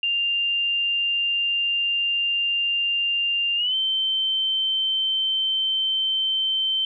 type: tone with pitch glide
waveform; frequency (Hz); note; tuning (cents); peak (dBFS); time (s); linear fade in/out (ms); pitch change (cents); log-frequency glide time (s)
sine; 2794 to 3100; F7 to G7; 0 to -20; -20; 0.03-6.85; 2; +180; 3.56-3.75
effects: none